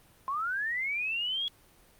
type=linear sweep; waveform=sine; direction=up; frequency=1042 to 3361 Hz; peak=-29 dBFS; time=0.28-1.48 s; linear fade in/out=0 ms; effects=pink hiss -60 dBFS RMS until 1.99 s + Opus 32 kbps